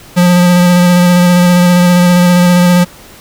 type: tone with vibrato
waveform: square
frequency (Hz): 177.4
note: F3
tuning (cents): +27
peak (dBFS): -5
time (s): 0.16-2.85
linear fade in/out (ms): 20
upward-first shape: square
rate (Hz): 15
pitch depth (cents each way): 13
effects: pink hiss -36 dBFS RMS until 3.2 s